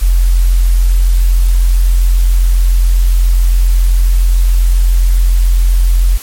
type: tone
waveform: sine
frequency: 43.65 Hz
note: F1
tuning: in tune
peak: -5 dBFS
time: 0.01-6.18 s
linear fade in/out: 20 ms
effects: white hiss -30 dBFS RMS until 6.22 s + MP3 64 kbps